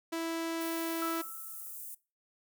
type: tone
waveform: sawtooth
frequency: 329.6 Hz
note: E4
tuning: in tune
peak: -29 dBFS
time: 0.12-1.22 s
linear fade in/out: 10 ms
type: high-pass noise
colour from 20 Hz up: white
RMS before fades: -44 dBFS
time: 0.6-1.95 s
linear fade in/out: 10 ms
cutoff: 8800 Hz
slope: 24 dB/octave
type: tone with exponential decay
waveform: sine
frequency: 1318.5 Hz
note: E6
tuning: in tune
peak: -34 dBFS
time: 1.02-1.76 s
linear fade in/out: 2 ms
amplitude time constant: 160 ms
effects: noise-tail reverb RT60 0.3 s tail -21 dB re dry